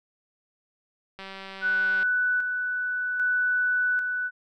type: click train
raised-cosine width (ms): 0.3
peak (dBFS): -24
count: 163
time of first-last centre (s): 1.19-2.029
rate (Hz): 193
type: tone with tremolo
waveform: sine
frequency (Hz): 1488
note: F#6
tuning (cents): +9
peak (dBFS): -21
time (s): 1.61-4.31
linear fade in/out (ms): 50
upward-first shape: square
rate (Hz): 0.63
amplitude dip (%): 40
effects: none